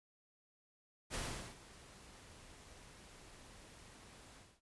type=noise with ADSR envelope; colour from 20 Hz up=pink; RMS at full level=-40 dBFS; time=1.1-4.61 s; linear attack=44 ms; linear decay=400 ms; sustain=-18 dB; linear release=250 ms; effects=noise-tail reverb RT60 0.1 s tail -22 dB re dry + resampled to 24000 Hz